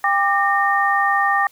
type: tone cluster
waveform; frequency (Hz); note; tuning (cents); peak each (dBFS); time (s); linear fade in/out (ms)
sine; 797 / 1184 / 1837; G5 / D6 / A#6; +28 / +14 / -26; -19; 0.04-1.47; 2
effects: white hiss -53 dBFS RMS until 1.51 s